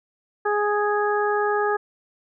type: harmonic tone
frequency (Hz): 415.3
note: G#4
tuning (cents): 0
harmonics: 1 / 2 / 3 / 4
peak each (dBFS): -22 / -25 / -27 / -28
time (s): 0.45-1.77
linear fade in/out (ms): 10
effects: none